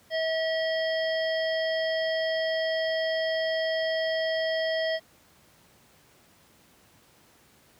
harmonic tone, 644 Hz, E5, 41 cents flat, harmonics 1 / 3 / 5 / 7 / 8, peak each -26 / -32 / -36 / -44 / -40 dBFS, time 0.1-5 s, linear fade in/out 50 ms, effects pink hiss -59 dBFS RMS until 7.79 s + high-pass 80 Hz 12 dB/octave

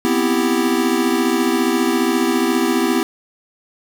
square chord, C major seventh, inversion third, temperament equal, 246.9 / 261.6 / 329.6 / 392 Hz, B3 / C4 / E4 / G4, 0 / 0 / 0 / 0 cents, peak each -21 / -23 / -20 / -22 dBFS, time 0.05-3.03 s, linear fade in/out 0 ms, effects none

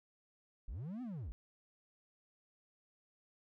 triangle linear two-way sweep, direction up then down, 34.65 to 261.6 to 40.53 Hz, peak -39 dBFS, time 0.68-1.32 s, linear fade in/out 0 ms, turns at 1.02 s, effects none

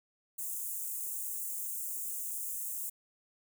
white high-pass noise, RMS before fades -38 dBFS, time 0.38-2.9 s, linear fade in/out 10 ms, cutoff 7000 Hz, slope 48 dB/octave, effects none

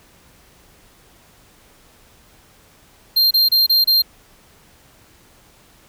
square tone bursts, 4186 Hz, C8, in tune, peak -12 dBFS, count 5, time 3.16-4.022 s, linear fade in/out 10 ms, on 150 ms, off 28 ms, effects pink hiss -51 dBFS RMS until 5.88 s

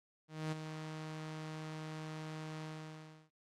sawtooth tone with ADSR envelope, 156.4 Hz, D#3, 9 cents sharp, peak -31 dBFS, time 0.28-3.3 s, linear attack 240 ms, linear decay 15 ms, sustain -8 dB, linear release 670 ms, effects low-pass 7000 Hz 12 dB/octave + AAC 48 kbps

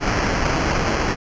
pink noise with sample-and-hold, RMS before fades -20 dBFS, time 0-1.16 s, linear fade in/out 50 ms, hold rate 3675 Hz, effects resampled to 16000 Hz

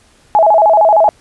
sine tone with vibrato, 741 Hz, F#5, 2 cents sharp, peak -5 dBFS, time 0.35-1.09 s, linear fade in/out 0 ms, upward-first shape square, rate 13 Hz, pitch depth 220 cents each way, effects pink hiss -49 dBFS RMS until 1.2 s + resampled to 24000 Hz

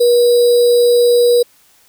sine tone with sample-and-hold, 481.5 Hz, B4, 44 cents flat, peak -7 dBFS, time 0-1.43 s, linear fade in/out 10 ms, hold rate 4410 Hz, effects white hiss -51 dBFS RMS until 1.88 s

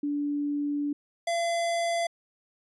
sine / square tone pair in turn, 290 / 680.2 Hz, D4 / F5, -22 / -46 cents, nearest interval octave + minor third, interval 1476 cents, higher second, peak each -26 dBFS, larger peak neither, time 0.03-0.93 / 1.27-2.07 s, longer first, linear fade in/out 5 ms, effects resampled to 24000 Hz

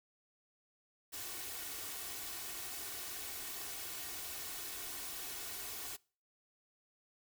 white noise with comb filter, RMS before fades -44 dBFS, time 1.12-5.97 s, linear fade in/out 20 ms, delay 2.7 ms, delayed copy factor +0.6, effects noise-tail reverb RT60 0.4 s tail -24 dB re dry

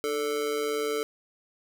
square tone with amplitude modulation, 440.8 Hz, A4, 3 cents sharp, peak -24 dBFS, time 0.04-1.03 s, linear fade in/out 0 ms, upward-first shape sine, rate 140 Hz, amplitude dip 75%, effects none

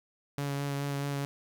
sawtooth tone with vibrato, 141.2 Hz, C#3, 32 cents sharp, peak -27 dBFS, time 0.38-1.25 s, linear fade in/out 0 ms, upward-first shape sine, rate 4.7 Hz, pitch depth 15 cents each way, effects 10-bit

